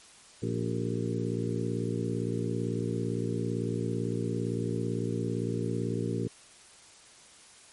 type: harmonic tone with a mistuned harmonic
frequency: 57.8 Hz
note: A#1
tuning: 14 cents flat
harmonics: 2 / 3 / 4 / 5 / 6 / 7 / 8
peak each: -33 / -35 / -36 / -37 / -38 / -38 / -39 dBFS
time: 0.42-6.28 s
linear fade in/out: 10 ms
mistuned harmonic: 6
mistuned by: +82 cents
effects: white hiss -54 dBFS RMS until 7.72 s + MP3 48 kbps